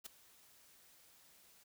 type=noise with ADSR envelope; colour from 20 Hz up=white; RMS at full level=-45 dBFS; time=0.04-1.64 s; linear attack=22 ms; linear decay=6 ms; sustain=-20 dB; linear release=14 ms; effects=none